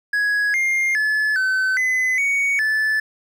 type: tone with pitch steps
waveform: triangle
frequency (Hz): 1669 / 2117 / 1722 / 1525 / 2025 / 2236 / 1743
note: G#6 / C7 / A6 / G6 / B6 / C#7 / A6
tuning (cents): +8 / +20 / -38 / -48 / +43 / +14 / -17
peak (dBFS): -15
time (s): 0.13-3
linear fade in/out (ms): 5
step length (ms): 410
effects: none